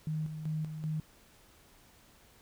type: tone with tremolo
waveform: sine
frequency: 155.56 Hz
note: D#3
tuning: in tune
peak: -31 dBFS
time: 0.07-1 s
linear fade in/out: 2 ms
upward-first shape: square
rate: 2.6 Hz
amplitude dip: 55%
effects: pink hiss -61 dBFS RMS until 2.41 s